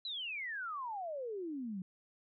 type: exponential sweep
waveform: sine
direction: down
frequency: 4071 to 178.7 Hz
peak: -38 dBFS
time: 0.05-1.82 s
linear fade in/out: 2 ms
effects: none